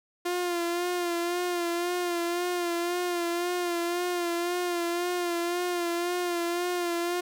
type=tone with vibrato; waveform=sawtooth; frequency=349.2 Hz; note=F4; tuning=in tune; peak=-23 dBFS; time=0.25-7.21 s; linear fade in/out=10 ms; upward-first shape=sine; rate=1.9 Hz; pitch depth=39 cents each way; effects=none